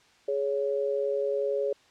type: tone pair together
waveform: sine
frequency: 417.5 / 558.7 Hz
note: G#4 / C#5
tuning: +9 / +13 cents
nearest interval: perfect fourth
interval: 504 cents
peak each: -28 dBFS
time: 0.28-1.73 s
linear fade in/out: 5 ms
effects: white hiss -60 dBFS RMS until 1.9 s + low-pass 5000 Hz 12 dB/octave